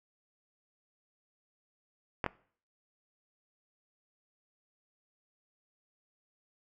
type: clicks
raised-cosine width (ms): 0.5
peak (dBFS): -15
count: 2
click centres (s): 2.242 / 2.263
effects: noise-tail reverb RT60 0.5 s tail -21 dB re dry